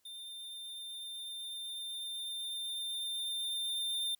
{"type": "tone with level ramp", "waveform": "square", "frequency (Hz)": 3604, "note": "A7", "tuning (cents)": 41, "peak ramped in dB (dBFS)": [-45, -33], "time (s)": [0.05, 4.15], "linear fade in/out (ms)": 5, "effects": ["white hiss -75 dBFS RMS until 4.19 s"]}